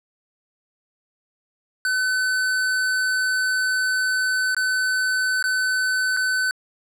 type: tone with dropouts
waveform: square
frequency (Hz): 1514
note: F#6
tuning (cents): +39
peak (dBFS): -20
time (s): 1.85-6.51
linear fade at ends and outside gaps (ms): 1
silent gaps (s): 4.547-4.566 / 5.426-5.44 / 6.166-6.171
effects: low-pass 11000 Hz 12 dB/octave